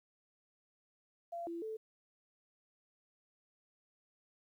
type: tone with pitch steps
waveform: sine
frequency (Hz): 684 / 337.8 / 439.1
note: F5 / E4 / A4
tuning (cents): -36 / +42 / -4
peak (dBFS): -39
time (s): 1.32-1.77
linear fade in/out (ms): 10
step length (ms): 150
effects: 12-bit